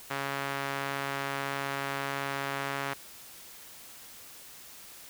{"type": "tone with band-pass filter", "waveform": "sawtooth", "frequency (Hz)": 138.59, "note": "C#3", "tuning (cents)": 0, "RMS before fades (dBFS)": -34, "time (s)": [0.1, 2.94], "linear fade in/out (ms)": 10, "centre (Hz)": 1600, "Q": 0.94, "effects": ["white hiss -49 dBFS RMS until 5.09 s"]}